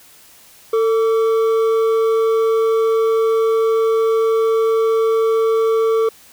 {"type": "tone pair together", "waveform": "triangle", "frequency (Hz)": [447.8, 1150.1], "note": ["A4", "D6"], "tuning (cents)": [30, -37], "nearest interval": "octave + major third", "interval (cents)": 1633, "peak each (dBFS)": [-11, -23], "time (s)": [0.73, 6.09], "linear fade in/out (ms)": 5, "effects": ["white hiss -46 dBFS RMS until 6.32 s"]}